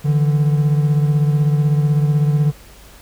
triangle beating tone pair, 146.83 / 162.83 Hz, D3 / E3, 0 / -21 cents, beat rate 16 Hz, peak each -11 / -19 dBFS, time 0.04-2.52 s, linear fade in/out 20 ms, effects added 50 Hz sine -43 dBFS peak until 3.01 s + pink hiss -44 dBFS RMS until 3.01 s

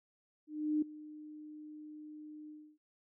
sine tone with ADSR envelope, 303.7 Hz, D#4, 42 cents flat, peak -27 dBFS, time 0.47-2.78 s, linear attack 350 ms, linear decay 6 ms, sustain -19 dB, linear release 290 ms, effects noise-tail reverb RT60 0.1 s tail -22 dB re dry

